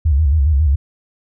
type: tone with vibrato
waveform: sine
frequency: 73.42 Hz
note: D2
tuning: in tune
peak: -10 dBFS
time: 0.05-0.76 s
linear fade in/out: 10 ms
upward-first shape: square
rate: 7.3 Hz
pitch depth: 130 cents each way
effects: none